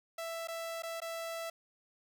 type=tone with dropouts; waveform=sawtooth; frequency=662 Hz; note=E5; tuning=7 cents sharp; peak=-34 dBFS; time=0.18-1.5 s; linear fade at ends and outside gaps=5 ms; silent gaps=0.474-0.483 / 0.823-0.833 / 1.003-1.017 s; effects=none